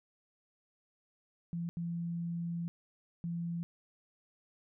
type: tone bursts at uneven times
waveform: sine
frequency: 170 Hz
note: F3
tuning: 46 cents flat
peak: -34 dBFS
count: 3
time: 1.53-1.69 / 1.77-2.68 / 3.24-3.63 s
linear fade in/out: 0 ms
effects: none